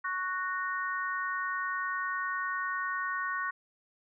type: harmonic tone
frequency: 370 Hz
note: F#4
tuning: in tune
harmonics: 3 / 4 / 5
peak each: -34 / -35 / -36 dBFS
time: 0.04-3.51 s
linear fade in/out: 10 ms
effects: none